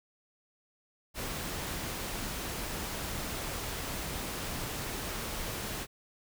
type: noise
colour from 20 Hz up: pink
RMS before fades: -37 dBFS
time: 1.14-5.87 s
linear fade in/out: 50 ms
effects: none